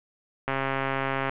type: click train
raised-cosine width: 0.5 ms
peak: -12 dBFS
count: 111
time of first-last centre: 0.48-1.295 s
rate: 135 Hz
effects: resampled to 8000 Hz + 9-bit